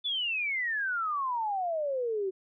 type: exponential sweep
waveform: sine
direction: down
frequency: 3520 to 370 Hz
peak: -28 dBFS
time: 0.04-2.31 s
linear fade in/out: 20 ms
effects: none